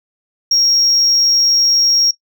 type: tone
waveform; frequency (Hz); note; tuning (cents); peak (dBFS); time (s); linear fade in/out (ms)
sine; 5588; F8; 0; -8; 0.51-2.11; 5
effects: noise-tail reverb RT60 0.1 s tail -18 dB re dry + tanh soft clip ceiling -7 dBFS